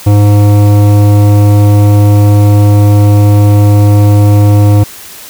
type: tone with hard clipping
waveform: triangle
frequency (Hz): 103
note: G#2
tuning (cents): -14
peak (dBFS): -4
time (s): 0.06-4.84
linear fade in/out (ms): 10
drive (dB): 18
effects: white hiss -29 dBFS RMS until 5.29 s